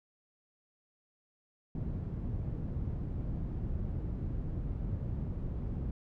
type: low-pass noise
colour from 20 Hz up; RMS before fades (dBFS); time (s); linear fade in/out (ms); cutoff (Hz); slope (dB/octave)
white; -36; 1.75-5.91; 2; 120; 12
effects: none